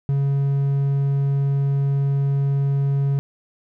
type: tone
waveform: triangle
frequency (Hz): 139.1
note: C#3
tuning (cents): +6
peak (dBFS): -15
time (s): 0.09-3.19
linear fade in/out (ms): 0
effects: none